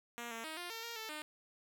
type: tone with pitch steps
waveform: 5% pulse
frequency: 236.9 / 228.1 / 315.5 / 351.6 / 454 / 466.2 / 441.2 / 304.2 Hz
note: A#3 / A#3 / D#4 / F4 / A#4 / A#4 / A4 / D#4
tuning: +28 / -37 / +24 / +12 / -46 / 0 / +5 / -39 cents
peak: -31 dBFS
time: 0.18-1.22 s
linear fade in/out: 0 ms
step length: 130 ms
effects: none